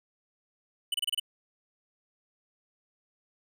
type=tone bursts; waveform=square; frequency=2984 Hz; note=F#7; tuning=14 cents sharp; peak=-27 dBFS; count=6; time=0.92-1.198 s; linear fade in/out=5 ms; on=23 ms; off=28 ms; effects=none